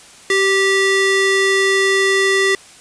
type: ring-modulated tone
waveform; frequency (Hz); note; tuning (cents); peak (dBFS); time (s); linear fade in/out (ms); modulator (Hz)
square; 782; G5; -4; -10; 0.3-2.55; 2; 1170
effects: white hiss -42 dBFS RMS until 2.8 s + resampled to 22050 Hz